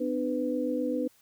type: tone cluster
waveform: sine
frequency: 253 / 300.7 / 498.7 Hz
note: B3 / D4 / B4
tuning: +42 / +41 / +17 cents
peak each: -31 dBFS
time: 0-1.08 s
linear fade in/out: 10 ms
effects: white hiss -63 dBFS RMS until 1.21 s